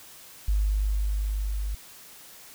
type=tone with level ramp; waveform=sine; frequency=50.9 Hz; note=G#1; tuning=34 cents flat; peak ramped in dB=-20 to -27 dBFS; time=0.48-1.75 s; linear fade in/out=5 ms; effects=white hiss -48 dBFS RMS until 2.54 s